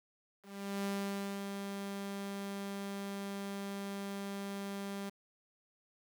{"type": "tone with ADSR envelope", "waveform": "sawtooth", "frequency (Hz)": 198.6, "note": "G3", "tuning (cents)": 23, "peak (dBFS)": -30, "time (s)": [0.42, 5.1], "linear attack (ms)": 430, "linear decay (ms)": 550, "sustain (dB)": -5, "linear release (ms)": 14, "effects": ["10-bit"]}